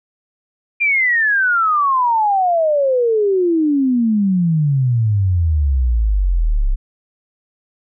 sine exponential sweep, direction down, 2417 to 32 Hz, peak -12 dBFS, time 0.8-6.76 s, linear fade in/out 20 ms, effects none

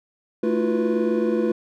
triangle tone cluster, 220.4 / 315.1 / 342.9 / 361.6 / 490.8 Hz, A3 / D#4 / F4 / F#4 / B4, +3 / +22 / -32 / -40 / -11 cents, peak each -22 / -29 / -22 / -25 / -23 dBFS, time 0.43-1.52 s, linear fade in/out 5 ms, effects none

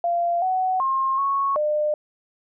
sine tone with pitch steps, 690 / 747 / 1067 / 1104 / 602 Hz, F5 / F#5 / C6 / C#6 / D5, -21 / +16 / +34 / -7 / +43 cents, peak -19 dBFS, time 0.04-1.94 s, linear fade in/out 2 ms, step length 380 ms, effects none

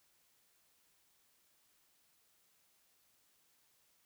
silence, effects white hiss -73 dBFS RMS until 4.05 s

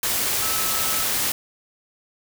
sine tone in noise, 1300 Hz, E6, 24 cents flat, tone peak -32 dBFS, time 0.42-1.04 s, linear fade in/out 2 ms, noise white, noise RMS -23 dBFS, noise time 0.03-1.32 s, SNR -12 dB, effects none

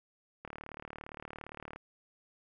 click train, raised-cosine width 0.5 ms, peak -28 dBFS, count 50, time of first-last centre 0.45-1.76 s, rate 37.4 Hz, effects none

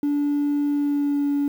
triangle tone with pitch glide, 289.5 to 285.3 Hz, D4 to C#4, -25 to +50 cents, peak -16 dBFS, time 0.03-1.48 s, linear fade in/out 2 ms, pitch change -25 cents, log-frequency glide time 0.67-1.33 s, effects tanh soft clip ceiling -15 dBFS + 8-bit

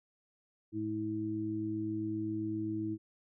harmonic tone, 107.6 Hz, A2, 38 cents flat, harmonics 1 / 2 / 3, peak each -41 / -42 / -34 dBFS, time 0.72-2.98 s, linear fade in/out 50 ms, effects none

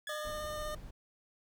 30% pulse tone with exponential decay, 1700 Hz, G#6, 40 cents sharp, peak -36 dBFS, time 0.07-0.72 s, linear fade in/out 2 ms, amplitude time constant 140 ms
25% pulse tone with vibrato, 606 Hz, D#5, 46 cents flat, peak -34 dBFS, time 0.09-0.75 s, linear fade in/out 5 ms, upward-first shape square, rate 16 Hz, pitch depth 9 cents each way
brown noise, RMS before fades -46 dBFS, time 0.24-0.91 s, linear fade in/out 10 ms
effects none

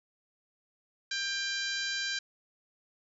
harmonic tone with a mistuned harmonic, 794 Hz, G5, 22 cents sharp, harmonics 2 / 3 / 4 / 5 / 6 / 7 / 8 / 9, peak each -35 / -42 / -41 / -37 / -39 / -43 / -45 / -47 dBFS, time 1.11-2.19 s, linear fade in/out 5 ms, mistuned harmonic 4, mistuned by -18 cents, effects none

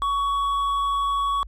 triangle tone with hard clipping, 1122 Hz, C#6, 21 cents sharp, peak -22 dBFS, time 0.02-1.43 s, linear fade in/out 0 ms, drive 8 dB, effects added 50 Hz sine -37 dBFS peak until 1.47 s

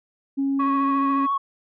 sine tone, 274.5 Hz, C#4, 17 cents flat, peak -19 dBFS, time 0.37-1.27 s, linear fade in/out 20 ms
sine tone with vibrato, 1108.7 Hz, C#6, in tune, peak -19 dBFS, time 0.59-1.38 s, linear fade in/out 10 ms, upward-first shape sine, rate 14 Hz, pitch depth 22 cents each way
effects tanh soft clip ceiling -15 dBFS

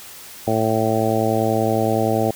harmonic tone, 110.6 Hz, A2, 9 cents sharp, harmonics 1 / 2 / 3 / 4 / 5 / 6 / 7, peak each -24 / -24 / -24 / -24 / -24 / -24 / -24 dBFS, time 0.47-2.31 s, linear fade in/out 5 ms, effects white hiss -39 dBFS RMS until 2.35 s

